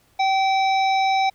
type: harmonic tone with a mistuned harmonic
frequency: 771 Hz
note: G5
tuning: 29 cents flat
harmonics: 1 / 3 / 5 / 7 / 8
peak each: -17 / -26 / -30 / -36 / -45 dBFS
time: 0.19-1.3 s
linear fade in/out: 10 ms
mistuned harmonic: 7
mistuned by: -30 cents
effects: pink hiss -60 dBFS RMS until 1.34 s